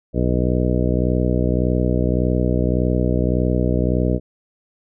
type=harmonic tone; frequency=61.74 Hz; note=B1; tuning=in tune; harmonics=1 / 2 / 3 / 4 / 5 / 6 / 7 / 8 / 10; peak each=-21 / -22 / -23 / -25 / -25 / -29 / -27 / -27 / -29 dBFS; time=0.13-4.2 s; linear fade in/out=50 ms; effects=none